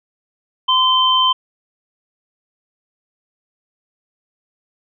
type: tone pair together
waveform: sine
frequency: 1028 / 3106 Hz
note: C6 / G7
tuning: -31 / -17 cents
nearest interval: octave + perfect fifth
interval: 1914 cents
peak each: -14 dBFS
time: 0.68-1.33 s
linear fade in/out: 10 ms
effects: none